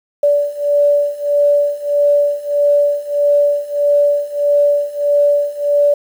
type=beating tone pair; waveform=sine; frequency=578 / 579.6 Hz; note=D5 / D5; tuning=-28 / -23 cents; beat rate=1.6 Hz; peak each=-15 / -13 dBFS; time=0.23-5.94 s; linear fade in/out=5 ms; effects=7-bit